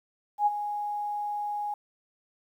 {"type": "tone with ADSR envelope", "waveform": "sine", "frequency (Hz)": 829, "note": "G#5", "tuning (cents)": -3, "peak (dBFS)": -18, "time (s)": [0.38, 1.74], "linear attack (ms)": 83, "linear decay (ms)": 29, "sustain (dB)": -11, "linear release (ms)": 3, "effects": ["10-bit"]}